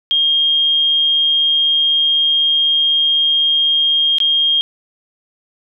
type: tone with dropouts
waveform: sine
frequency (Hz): 3228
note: G#7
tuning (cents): -50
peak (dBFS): -11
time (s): 0.11-4.61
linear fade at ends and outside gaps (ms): 0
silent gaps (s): 4.184-4.202
effects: none

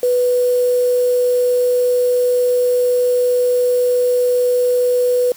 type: tone with quantisation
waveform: sine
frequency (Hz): 493.9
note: B4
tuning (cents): 0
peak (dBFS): -12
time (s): 0.03-5.32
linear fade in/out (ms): 2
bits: 5
effects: white hiss -42 dBFS RMS until 5.36 s

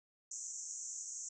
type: band-pass noise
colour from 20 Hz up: pink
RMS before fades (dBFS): -45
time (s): 0.31-1.29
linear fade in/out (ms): 5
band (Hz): 6000 to 7600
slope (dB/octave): 96
effects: none

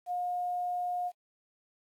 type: tone with quantisation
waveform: sine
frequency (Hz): 715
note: F5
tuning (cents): +41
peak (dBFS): -30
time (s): 0.06-1.12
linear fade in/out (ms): 50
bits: 10
effects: AAC 64 kbps

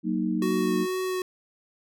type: chord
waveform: sine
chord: D# minor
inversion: first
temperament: just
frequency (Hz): 186.68 / 233.3 / 311.1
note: F#3 / A#3 / D#4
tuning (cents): +16 / +2 / 0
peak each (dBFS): -28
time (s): 0.03-0.87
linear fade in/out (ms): 50
type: tone with vibrato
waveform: square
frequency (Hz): 370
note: F#4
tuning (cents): 0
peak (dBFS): -27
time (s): 0.42-1.22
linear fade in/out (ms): 2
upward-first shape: sine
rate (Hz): 2.1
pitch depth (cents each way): 13
effects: none

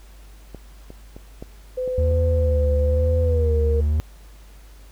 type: clicks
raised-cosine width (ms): 2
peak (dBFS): -22 / -25 / -25 / -20 / -23 / -27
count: 6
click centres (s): 0.547 / 0.904 / 1.165 / 1.425 / 1.877 / 2.113
type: tone with pitch glide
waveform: sine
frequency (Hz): 508 to 465.8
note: B4 to A#4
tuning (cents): +49 to -1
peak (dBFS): -22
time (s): 1.77-3.81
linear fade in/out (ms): 10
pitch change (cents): -150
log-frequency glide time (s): 3.21-3.51
type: tone with vibrato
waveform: triangle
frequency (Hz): 77.3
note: D#2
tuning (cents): -11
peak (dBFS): -15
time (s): 1.98-4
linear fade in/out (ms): 0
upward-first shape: sine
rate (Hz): 1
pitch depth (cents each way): 83
effects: added 50 Hz sine -42 dBFS peak until 4.91 s + pink hiss -53 dBFS RMS until 4.91 s

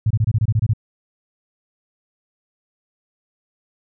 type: tone bursts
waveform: sine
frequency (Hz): 108.9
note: A2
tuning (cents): -17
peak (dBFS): -13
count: 10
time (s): 0.06-0.735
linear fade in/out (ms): 5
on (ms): 45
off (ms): 25
effects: none

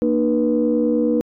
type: tone cluster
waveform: sine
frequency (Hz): 233.2 / 302.8 / 484.9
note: A#3 / D#4 / B4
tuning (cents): +1 / -47 / -32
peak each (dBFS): -19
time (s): 0.02-1.21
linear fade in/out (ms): 0
effects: tanh soft clip ceiling -7 dBFS

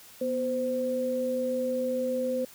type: tone pair together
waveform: sine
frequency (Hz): 245.6 / 516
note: B3 / C5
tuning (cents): -9 / -24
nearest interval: octave + minor second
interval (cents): 1285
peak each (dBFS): -32 / -27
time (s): 0.21-2.45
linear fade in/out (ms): 5
effects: white hiss -51 dBFS RMS until 2.54 s

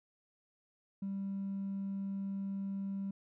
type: tone with hard clipping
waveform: sine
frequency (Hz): 196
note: G3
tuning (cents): 0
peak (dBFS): -36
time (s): 1.02-3.11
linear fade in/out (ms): 5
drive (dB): 1
effects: none

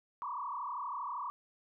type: tone with frequency modulation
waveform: sine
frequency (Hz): 1060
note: C6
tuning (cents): +22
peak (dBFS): -36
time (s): 0.22-1.3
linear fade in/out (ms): 0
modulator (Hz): 32.6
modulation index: 3.7
effects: none

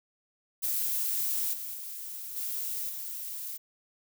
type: noise with level steps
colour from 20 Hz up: violet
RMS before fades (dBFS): -30 / -38 / -40 / -34 / -38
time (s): 0.62-3.58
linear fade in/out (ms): 20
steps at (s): 1.53 / 1.74 / 2.36 / 2.89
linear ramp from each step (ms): 5
effects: none

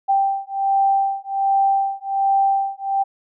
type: beating tone pair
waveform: sine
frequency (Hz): 784 / 785.3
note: G5 / G5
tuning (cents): 0 / +3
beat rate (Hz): 1.3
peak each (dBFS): -19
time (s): 0.08-3.04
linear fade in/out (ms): 20
effects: none

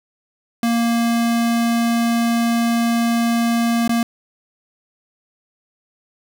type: tone with dropouts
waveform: square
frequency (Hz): 233.1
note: A#3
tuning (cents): 0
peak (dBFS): -16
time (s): 0.63-4.03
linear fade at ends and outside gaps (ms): 2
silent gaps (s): 3.878-3.893
effects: none

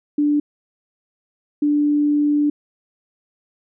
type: tone pair in turn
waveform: sine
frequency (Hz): 293.9 / 293.9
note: D4 / D4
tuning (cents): +1 / +1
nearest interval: unison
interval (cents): 0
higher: neither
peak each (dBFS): -14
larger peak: neither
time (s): 0.18-0.4 / 1.62-2.5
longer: second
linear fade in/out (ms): 5
effects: none

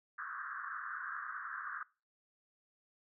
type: band-pass noise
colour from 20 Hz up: white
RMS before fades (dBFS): -43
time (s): 0.18-1.83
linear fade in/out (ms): 5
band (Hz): 1100 to 1700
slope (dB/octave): 96
effects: noise-tail reverb RT60 0.3 s tail -20 dB re dry

